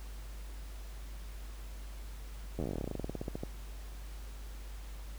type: slowing click train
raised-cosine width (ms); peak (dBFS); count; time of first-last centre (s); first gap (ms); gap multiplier
2; -23; 25; 2.59-3.435; 11; 1.09
effects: added 50 Hz sine -42 dBFS peak until 5.18 s + pink hiss -55 dBFS RMS until 5.18 s